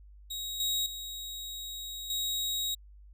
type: tone with level steps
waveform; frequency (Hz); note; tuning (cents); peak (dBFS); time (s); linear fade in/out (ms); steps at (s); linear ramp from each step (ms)
sawtooth; 3800; A#7; +33; -32 / -25 / -35 / -27; 0.3-2.75; 10; 0.6 / 0.86 / 2.1; 2
effects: added 50 Hz sine -50 dBFS peak until 3.13 s